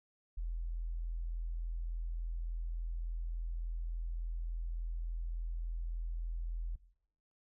sine tone, 41.74 Hz, E1, 22 cents sharp, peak -35 dBFS, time 0.37-6.76 s, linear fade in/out 10 ms, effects noise-tail reverb RT60 0.8 s tail -19 dB re dry

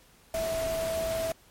sine tone in noise, 653 Hz, E5, 17 cents flat, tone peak -28 dBFS, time 0.34-1.32 s, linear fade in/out 2 ms, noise pink, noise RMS -37 dBFS, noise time 0.34-1.32 s, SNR +6 dB, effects pink hiss -59 dBFS RMS until 1.5 s + MP3 64 kbps

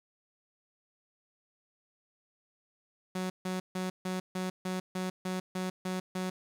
sawtooth tone bursts, 185 Hz, F#3, in tune, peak -28 dBFS, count 11, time 3.15-6.3 s, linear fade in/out 5 ms, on 150 ms, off 150 ms, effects low-pass 12000 Hz 12 dB/octave + 9-bit

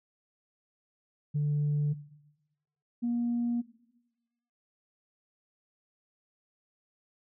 sine tone pair in turn, 147.1 / 238 Hz, D3 / A#3, +3 / +36 cents, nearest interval minor sixth, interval 833 cents, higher second, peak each -24 / -26 dBFS, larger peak first, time 1.34-1.94 / 3.02-3.62 s, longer neither, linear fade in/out 20 ms, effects noise-tail reverb RT60 1.0 s tail -17 dB re dry + tanh soft clip ceiling -23 dBFS

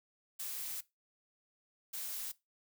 blue noise bursts at uneven times, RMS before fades -41 dBFS, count 2, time 0.39-0.81 / 1.93-2.32 s, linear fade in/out 10 ms, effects noise-tail reverb RT60 0.2 s tail -19 dB re dry

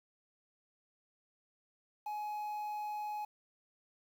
triangle tone with quantisation, 841 Hz, G#5, 22 cents sharp, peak -35 dBFS, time 2.06-3.25 s, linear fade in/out 5 ms, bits 10, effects none

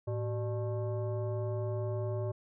sine tone with frequency modulation, 109.4 Hz, A2, 9 cents flat, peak -31 dBFS, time 0.07-2.32 s, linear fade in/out 10 ms, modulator 489 Hz, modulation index 0.89, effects none

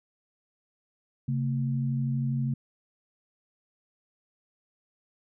sine tone pair together, 135.7 / 228.2 Hz, C#3 / A#3, -36 / -37 cents, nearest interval major sixth, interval 899 cents, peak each -26 / -32 dBFS, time 1.28-2.54 s, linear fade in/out 5 ms, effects none

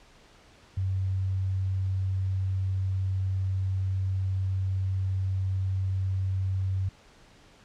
sine tone, 95 Hz, F#2, 46 cents sharp, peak -25 dBFS, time 0.77-6.89 s, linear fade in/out 5 ms, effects pink hiss -56 dBFS RMS until 7.64 s + low-pass 6000 Hz 12 dB/octave

